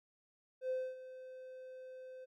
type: tone with ADSR envelope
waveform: triangle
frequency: 515 Hz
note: C5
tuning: 28 cents flat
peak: -30 dBFS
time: 0.61-2.26 s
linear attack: 91 ms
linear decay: 250 ms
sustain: -16 dB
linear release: 24 ms
effects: tanh soft clip ceiling -30 dBFS